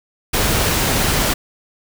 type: noise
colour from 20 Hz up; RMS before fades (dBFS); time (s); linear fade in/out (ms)
pink; -17; 0.33-1.34; 10
effects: none